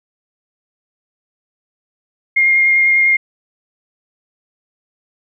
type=tone with vibrato; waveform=sine; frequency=2127 Hz; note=C7; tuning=28 cents sharp; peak=-9 dBFS; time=2.36-3.17 s; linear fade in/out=10 ms; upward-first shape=sine; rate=10 Hz; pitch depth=10 cents each way; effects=none